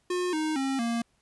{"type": "tone with pitch steps", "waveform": "square", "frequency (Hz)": [359.5, 311.2, 269.3, 233.1], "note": ["F#4", "D#4", "C#4", "A#3"], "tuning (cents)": [-50, 0, -50, 0], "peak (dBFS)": -27, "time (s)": [0.1, 1.02], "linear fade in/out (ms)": 5, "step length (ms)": 230, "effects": ["pink hiss -70 dBFS RMS until 1.21 s", "resampled to 24000 Hz"]}